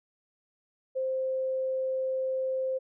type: tone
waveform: sine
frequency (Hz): 523.3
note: C5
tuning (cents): 0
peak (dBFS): -27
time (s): 0.95-2.79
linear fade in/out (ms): 20
effects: none